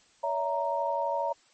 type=chord; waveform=sine; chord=A# diminished; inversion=first; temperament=equal with one note detuned; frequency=567.3 / 659.3 / 932.3 Hz; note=C#5 / E5 / A#5; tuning=+40 / 0 / 0 cents; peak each=-31 / -33 / -29 dBFS; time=0.23-1.33 s; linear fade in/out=10 ms; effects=white hiss -62 dBFS RMS until 1.53 s + MP3 32 kbps